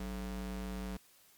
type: ring-modulated tone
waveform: square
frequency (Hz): 121.2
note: B2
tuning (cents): -32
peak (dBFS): -36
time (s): 0-0.97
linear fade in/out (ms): 5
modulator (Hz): 68.5
effects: white hiss -64 dBFS RMS until 1.37 s + Opus 48 kbps